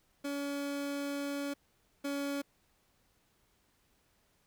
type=tone pair in turn; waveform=30% pulse; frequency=283.1 / 281.9 Hz; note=C#4 / C#4; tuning=+37 / +29 cents; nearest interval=unison; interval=8 cents; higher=first; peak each=-32 / -31 dBFS; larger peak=second; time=0.24-1.54 / 2.04-2.42 s; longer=first; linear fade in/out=10 ms; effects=pink hiss -72 dBFS RMS until 4.46 s